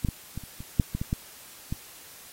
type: clicks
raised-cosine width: 5 ms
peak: -12 / -15 / -21 / -30 / -26 / -7 / -16 / -17 / -13 / -17 dBFS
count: 10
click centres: 0.048 / 0.087 / 0.376 / 0.437 / 0.605 / 0.798 / 0.95 / 1.015 / 1.129 / 1.725 s
effects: white hiss -48 dBFS RMS until 2.32 s + AAC 48 kbps